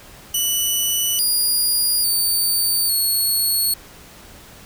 10% pulse tone with pitch steps, 2967 / 4847 / 4587 / 4358 Hz, F#7 / D#8 / D8 / C#8, +4 / -46 / -42 / -30 cents, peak -10 dBFS, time 0.34-3.74 s, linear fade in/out 5 ms, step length 850 ms, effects pink hiss -43 dBFS RMS until 4.65 s

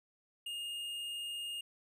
triangle tone with tanh clipping, 2837 Hz, F7, 27 cents sharp, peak -40 dBFS, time 0.46-1.61 s, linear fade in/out 5 ms, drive 14 dB, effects none

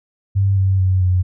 sine tone with pitch steps, 98.1 / 95.75 / 93.45 / 91.21 Hz, G2 / G2 / F#2 / F#2, +2 / -40 / +18 / -24 cents, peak -12 dBFS, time 0.35-1.23 s, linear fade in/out 20 ms, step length 220 ms, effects none

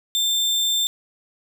sine tone with sample-and-hold, 3572 Hz, A7, 25 cents sharp, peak -18 dBFS, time 0.15-0.87 s, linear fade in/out 0 ms, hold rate 11025 Hz, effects none

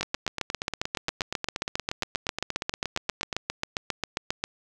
two click trains, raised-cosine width 0.2 ms, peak -12 / -9 dBFS, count 29 / 34, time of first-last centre 0.03-3.328 / 0.01-4.44 s, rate 8.49 / 7.45 Hz, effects none

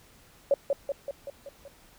sine tone with echo, 559 Hz, C#5, 14 cents sharp, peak -18 dBFS, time 0.51-0.54 s, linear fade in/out 2 ms, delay 190 ms, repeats 6, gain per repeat -4 dB, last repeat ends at 1.68 s, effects pink hiss -57 dBFS RMS until 1.98 s

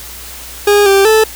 40% pulse tone with pitch steps, 410 / 392.7 / 437.7 Hz, G#4 / G4 / A4, -22 / +3 / -9 cents, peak -5 dBFS, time 0.67-1.24 s, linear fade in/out 5 ms, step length 190 ms, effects added 60 Hz sine -35 dBFS peak until 1.35 s + white hiss -30 dBFS RMS until 1.35 s

